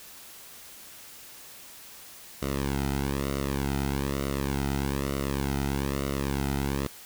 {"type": "tone with flanger", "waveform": "sawtooth", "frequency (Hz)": 69, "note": "C#2", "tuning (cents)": -7, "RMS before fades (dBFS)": -29, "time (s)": [2.42, 6.87], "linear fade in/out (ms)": 0, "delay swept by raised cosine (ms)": [1.2, 1.79], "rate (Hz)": 1.1, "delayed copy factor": -0.95, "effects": ["white hiss -47 dBFS RMS until 7.05 s"]}